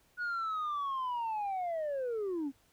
sine linear sweep, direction down, 1468 to 261.6 Hz, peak -30 dBFS, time 0.17-2.52 s, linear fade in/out 50 ms, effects tanh soft clip ceiling -31 dBFS + pink hiss -68 dBFS RMS until 2.72 s

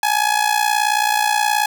sawtooth tone with amplitude modulation, 842 Hz, G#5, 24 cents sharp, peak -8 dBFS, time 0.03-1.66 s, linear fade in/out 2 ms, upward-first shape sine, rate 58.7 Hz, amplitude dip 75%, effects none

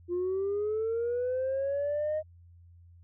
sine linear sweep, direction up, 346.6 to 625 Hz, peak -26 dBFS, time 0.08-2.23 s, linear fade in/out 50 ms, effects tanh soft clip ceiling -25 dBFS + added 86 Hz sine -52 dBFS peak until 3.03 s

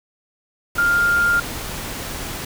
sine tone in noise, 1403 Hz, F6, 8 cents sharp, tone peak -14 dBFS, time 0.78-1.4 s, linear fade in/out 5 ms, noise pink, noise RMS -29 dBFS, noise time 0.75-2.45 s, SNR +12 dB, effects none

